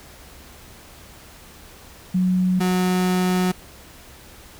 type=tone pair in turn; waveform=sine / 35% pulse; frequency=183.6 / 182.83 Hz; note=F#3 / F#3; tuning=-13 / -20 cents; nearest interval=unison; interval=7 cents; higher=first; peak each=-16 dBFS; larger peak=neither; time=2.14-2.6 / 2.6-3.52 s; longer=second; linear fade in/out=10 ms; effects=added 67 Hz sine -50 dBFS peak until 4.59 s + pink hiss -45 dBFS RMS until 4.59 s